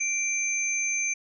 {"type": "tone pair together", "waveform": "sine", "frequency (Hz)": [2349, 6244], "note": ["D7", "G8"], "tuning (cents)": [0, -8], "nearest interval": "octave + perfect fourth", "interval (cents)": 1692, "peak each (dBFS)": [-27, -28], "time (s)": [0, 1.14], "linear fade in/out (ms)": 10, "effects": []}